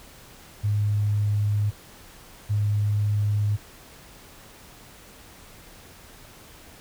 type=tone pair in turn; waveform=sine; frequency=103.83 / 103.83 Hz; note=G#2 / G#2; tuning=0 / 0 cents; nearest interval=unison; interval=0 cents; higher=neither; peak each=-20 dBFS; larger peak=neither; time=0.63-1.71 / 2.49-3.57 s; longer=neither; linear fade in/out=20 ms; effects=pink hiss -48 dBFS RMS until 6.8 s